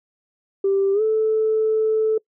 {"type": "tone with pitch glide", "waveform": "sine", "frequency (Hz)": [392, 437.5], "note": ["G4", "A4"], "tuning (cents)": [0, -10], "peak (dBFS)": -15, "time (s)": [0.64, 2.18], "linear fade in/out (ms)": 5, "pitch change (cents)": 190, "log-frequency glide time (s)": [0.93, 1.02], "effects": ["noise-tail reverb RT60 0.1 s tail -25 dB re dry", "tanh soft clip ceiling -11 dBFS"]}